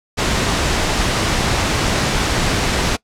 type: noise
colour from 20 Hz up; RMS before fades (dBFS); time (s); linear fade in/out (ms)
pink; -17; 0.17-2.97; 20
effects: noise-tail reverb RT60 0.1 s tail -22 dB re dry + low-pass 7000 Hz 12 dB/octave